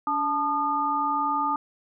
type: tone cluster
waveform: sine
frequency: 285.6 / 877 / 1218 Hz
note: D4 / A5 / D#6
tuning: -48 / -6 / -37 cents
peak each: -33 / -26 / -25 dBFS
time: 0.07-1.56 s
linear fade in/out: 2 ms
effects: none